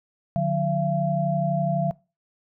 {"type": "tone cluster", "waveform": "sine", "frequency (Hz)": [148.5, 180.5, 680], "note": ["D3", "F#3", "F5"], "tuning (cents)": [20, -43, -46], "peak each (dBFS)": -25, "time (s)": [0.36, 1.91], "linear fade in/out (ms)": 0, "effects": ["noise-tail reverb RT60 0.3 s tail -22 dB re dry"]}